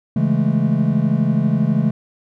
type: chord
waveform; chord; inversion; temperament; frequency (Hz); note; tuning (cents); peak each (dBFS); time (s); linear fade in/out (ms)
triangle; A major seventh; first; equal; 138.59 / 164.81 / 207.7 / 220; C#3 / E3 / G#3 / A3; 0 / 0 / 0 / 0; -18; 0.16-1.91; 5
effects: none